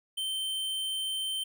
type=tone; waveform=square; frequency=3107 Hz; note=G7; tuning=16 cents flat; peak=-31 dBFS; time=0.17-1.44 s; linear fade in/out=10 ms; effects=none